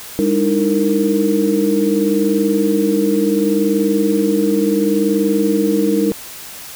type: tone cluster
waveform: sine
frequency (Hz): 202.2 / 300 / 320.7 / 462.5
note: G#3 / D4 / E4 / A#4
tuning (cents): -46 / +37 / -48 / -14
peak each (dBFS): -18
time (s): 0.19-6.12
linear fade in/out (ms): 0
effects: white hiss -33 dBFS RMS until 6.75 s